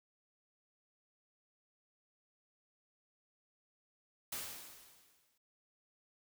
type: noise with exponential decay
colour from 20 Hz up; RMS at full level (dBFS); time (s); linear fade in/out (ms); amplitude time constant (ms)
white; -40; 4.32-5.38; 5; 230
effects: none